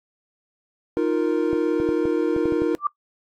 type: chord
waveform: triangle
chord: Eb suspended second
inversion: none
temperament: just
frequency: 311.1 / 350 / 466.7 Hz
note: Eb4 / F4 / Bb4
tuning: 0 / +4 / +2 cents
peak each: -21 dBFS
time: 0.97-2.75 s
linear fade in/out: 0 ms
type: clicks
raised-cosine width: 2 ms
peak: -16 dBFS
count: 8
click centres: 1.531 / 1.801 / 1.89 / 2.055 / 2.364 / 2.456 / 2.523 / 2.62 s
type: tone with exponential growth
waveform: sine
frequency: 1174.7 Hz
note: D6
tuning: in tune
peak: -14 dBFS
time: 2.78-2.87 s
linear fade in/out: 5 ms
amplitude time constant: 18 ms
effects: noise-tail reverb RT60 0.1 s tail -19 dB re dry + AAC 48 kbps